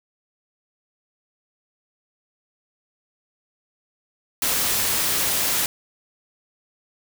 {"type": "noise", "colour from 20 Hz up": "white", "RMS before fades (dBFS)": -22, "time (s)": [4.42, 5.66], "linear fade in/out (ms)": 2, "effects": []}